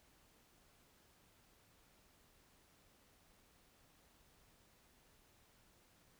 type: silence
effects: pink hiss -70 dBFS RMS until 6.19 s